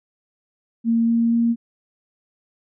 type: tone with pitch steps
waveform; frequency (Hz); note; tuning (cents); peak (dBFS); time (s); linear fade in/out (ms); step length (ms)
sine; 230.1 / 231.6 / 233; A#3 / A#3 / A#3; -22 / -11 / -1; -15; 0.84-1.56; 50; 240
effects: none